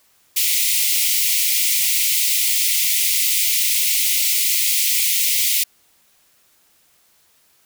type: high-pass noise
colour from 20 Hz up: white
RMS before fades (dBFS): -18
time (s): 0.36-5.64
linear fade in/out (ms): 10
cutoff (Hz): 2000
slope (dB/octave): 96
effects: white hiss -58 dBFS RMS until 7.65 s